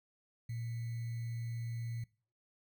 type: tone with sample-and-hold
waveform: sine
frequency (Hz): 116.54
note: A#2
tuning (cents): 0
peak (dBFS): -37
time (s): 0.49-2.04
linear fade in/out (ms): 5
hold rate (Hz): 2100
effects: noise-tail reverb RT60 0.4 s tail -22 dB re dry